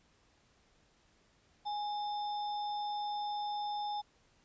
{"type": "tone with sample-and-hold", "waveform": "sine", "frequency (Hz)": 829, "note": "G#5", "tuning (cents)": -3, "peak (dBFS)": -34, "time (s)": [1.65, 4.02], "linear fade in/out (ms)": 20, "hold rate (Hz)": 4410, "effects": ["pink hiss -69 dBFS RMS until 4.44 s", "resampled to 16000 Hz"]}